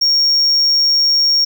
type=tone; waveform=triangle; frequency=5550 Hz; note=F8; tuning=12 cents flat; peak=-9 dBFS; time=0.01-1.45 s; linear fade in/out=10 ms; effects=none